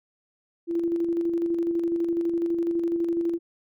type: tone with tremolo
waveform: sine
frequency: 338.4 Hz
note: E4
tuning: 45 cents sharp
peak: -21 dBFS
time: 0.67-3.39 s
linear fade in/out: 50 ms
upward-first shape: square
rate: 12 Hz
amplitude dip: 35%
effects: none